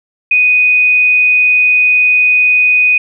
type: tone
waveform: sine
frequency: 2489 Hz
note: D#7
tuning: in tune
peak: -6 dBFS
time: 0.31-2.98 s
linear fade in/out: 5 ms
effects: none